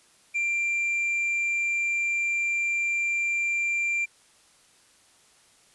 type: tone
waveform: triangle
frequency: 2370 Hz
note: D7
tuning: 15 cents sharp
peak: -22 dBFS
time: 0.34-4.06 s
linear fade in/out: 20 ms
effects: white hiss -59 dBFS RMS until 5.74 s + resampled to 24000 Hz